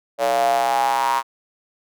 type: tone with high-pass filter sweep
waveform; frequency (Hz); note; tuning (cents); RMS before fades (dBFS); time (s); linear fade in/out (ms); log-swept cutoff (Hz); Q
square; 63.1; B1; +38; -19; 0.18-1.23; 50; 600 to 1000; 7.9
effects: none